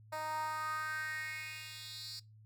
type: tone with high-pass filter sweep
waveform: 10% pulse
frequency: 310.4 Hz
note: D#4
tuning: 4 cents flat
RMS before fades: -41 dBFS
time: 0.12-2.2 s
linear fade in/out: 10 ms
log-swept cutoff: 720 to 4700 Hz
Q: 4.8
effects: noise-tail reverb RT60 0.2 s tail -21 dB re dry + added 108 Hz sine -56 dBFS peak until 2.45 s